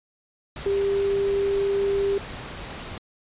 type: tone in noise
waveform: sine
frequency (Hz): 397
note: G4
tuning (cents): +22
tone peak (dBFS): -20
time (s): 0.66-2.18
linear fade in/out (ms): 2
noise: pink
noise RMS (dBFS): -36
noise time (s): 0.56-2.98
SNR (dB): +13
effects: resampled to 8000 Hz